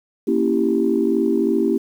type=chord; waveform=sine; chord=A# diminished seventh; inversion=none; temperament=equal with one note detuned; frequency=233.8 / 277.2 / 329.6 / 392 Hz; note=A#3 / C#4 / E4 / G4; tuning=+5 / 0 / 0 / 0 cents; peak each=-21 / -22 / -20 / -20 dBFS; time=0.27-1.78 s; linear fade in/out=10 ms; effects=tanh soft clip ceiling -5 dBFS + 8-bit